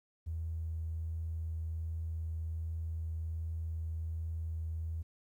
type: tone with vibrato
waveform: triangle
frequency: 81 Hz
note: E2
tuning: 30 cents flat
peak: -31 dBFS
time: 0.26-5.03 s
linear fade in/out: 20 ms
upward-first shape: triangle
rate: 1.3 Hz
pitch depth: 9 cents each way
effects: tanh soft clip ceiling -33 dBFS + 12-bit